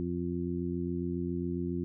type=harmonic tone; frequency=87.31 Hz; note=F2; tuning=in tune; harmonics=1 / 2 / 3 / 4; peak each=-39 / -35 / -36 / -36 dBFS; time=0-1.84 s; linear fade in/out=0 ms; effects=none